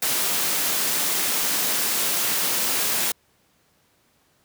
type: high-pass noise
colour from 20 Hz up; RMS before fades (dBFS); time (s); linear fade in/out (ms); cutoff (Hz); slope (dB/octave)
white; -23; 0.02-3.12; 5; 140; 24
effects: pink hiss -63 dBFS RMS until 4.44 s + high-pass 80 Hz 12 dB/octave